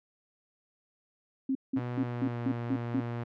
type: tone bursts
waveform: sine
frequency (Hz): 266.3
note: C4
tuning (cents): +31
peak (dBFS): -26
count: 7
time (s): 1.49-3.004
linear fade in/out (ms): 5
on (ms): 62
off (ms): 180
type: tone with pitch glide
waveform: sawtooth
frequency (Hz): 122.4 to 118.71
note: B2 to A#2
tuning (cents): -15 to +32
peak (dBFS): -29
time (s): 1.76-3.24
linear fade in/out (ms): 10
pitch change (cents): -53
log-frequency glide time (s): 1.93-2.45
effects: low-pass 2000 Hz 12 dB/octave